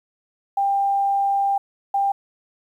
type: tone bursts at uneven times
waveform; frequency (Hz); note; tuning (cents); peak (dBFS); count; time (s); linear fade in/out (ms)
sine; 794; G5; +22; -17; 2; 0.57-1.58 / 1.94-2.12; 5
effects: 9-bit